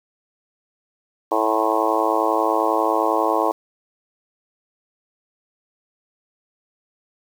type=harmonic tone with a mistuned harmonic; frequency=110 Hz; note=A2; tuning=in tune; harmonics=3 / 4 / 5 / 6 / 7 / 8 / 9 / 10; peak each=-25 / -25 / -25 / -25 / -25 / -25 / -25 / -25 dBFS; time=1.31-3.52 s; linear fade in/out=10 ms; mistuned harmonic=10; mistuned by=-28 cents; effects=7-bit